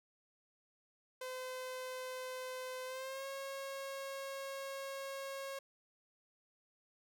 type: tone with pitch glide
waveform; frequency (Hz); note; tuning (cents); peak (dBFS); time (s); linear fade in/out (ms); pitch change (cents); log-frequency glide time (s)
sawtooth; 512 to 545.6; C5 to C#5; -38 to -28; -38; 1.21-5.59; 5; +110; 2.86-3.26
effects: none